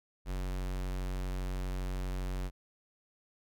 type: tone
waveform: square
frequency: 46.25 Hz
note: F#1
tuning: in tune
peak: -34 dBFS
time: 0.25-2.51 s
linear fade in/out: 50 ms
effects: none